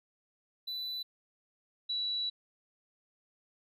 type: tone pair in turn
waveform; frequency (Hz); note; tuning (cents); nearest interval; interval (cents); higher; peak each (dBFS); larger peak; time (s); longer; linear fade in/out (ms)
triangle / sine; 3982 / 3932; B7 / B7; +14 / -8; unison; 22; first; -34 / -31; second; 0.67-1.03 / 1.89-2.3; second; 10
effects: none